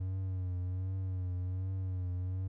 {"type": "tone with vibrato", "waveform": "triangle", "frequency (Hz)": 92.5, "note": "F#2", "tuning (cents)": 0, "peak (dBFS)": -31, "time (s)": [0, 2.48], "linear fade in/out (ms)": 10, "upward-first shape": "triangle", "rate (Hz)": 1.3, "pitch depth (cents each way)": 54, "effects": []}